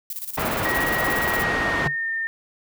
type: noise with tremolo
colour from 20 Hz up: violet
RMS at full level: -30 dBFS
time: 0.1-1.44 s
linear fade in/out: 2 ms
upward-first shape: square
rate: 17 Hz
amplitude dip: 70%
type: low-pass noise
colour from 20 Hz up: white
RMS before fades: -25 dBFS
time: 0.37-1.88 s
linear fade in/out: 10 ms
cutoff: 1400 Hz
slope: 12 dB/octave
type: tone with pitch glide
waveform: sine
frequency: 1900 to 1812.1 Hz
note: A#6 to A#6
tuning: +33 to -49 cents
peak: -23 dBFS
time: 0.65-2.27 s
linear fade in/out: 0 ms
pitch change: -82 cents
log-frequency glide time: 1.33-2.1 s
type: tone with exponential decay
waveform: triangle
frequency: 144.6 Hz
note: D3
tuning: 27 cents flat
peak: -17 dBFS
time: 1.86-1.96 s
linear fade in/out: 2 ms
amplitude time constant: 21 ms
effects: none